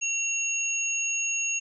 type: tone pair together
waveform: sine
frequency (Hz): 2741 / 6578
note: F7 / G#8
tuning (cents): -33 / -18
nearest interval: octave + minor third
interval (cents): 1515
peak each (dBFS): -28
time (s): 0.01-1.6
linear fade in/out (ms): 20
effects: none